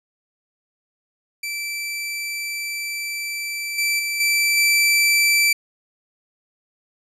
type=tone with level steps; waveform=sawtooth; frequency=2330 Hz; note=D7; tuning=14 cents flat; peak=-22 / -15 / -19 / -13 / -11 dBFS; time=1.43-5.53 s; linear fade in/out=5 ms; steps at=3.78 / 3.99 / 4.2 / 4.57 s; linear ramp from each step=5 ms; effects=resampled to 32000 Hz